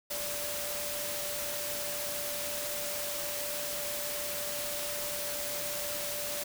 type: tone in noise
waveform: sine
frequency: 585 Hz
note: D5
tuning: 7 cents flat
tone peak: -40 dBFS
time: 0.1-6.44 s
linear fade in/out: 10 ms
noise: white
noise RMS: -36 dBFS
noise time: 0.1-6.44 s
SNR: -7 dB
effects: none